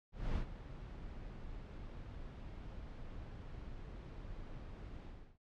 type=noise with ADSR envelope; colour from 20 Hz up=brown; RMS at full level=-35 dBFS; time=0.12-5.38 s; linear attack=240 ms; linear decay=94 ms; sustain=-13 dB; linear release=340 ms; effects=low-pass 4000 Hz 12 dB/octave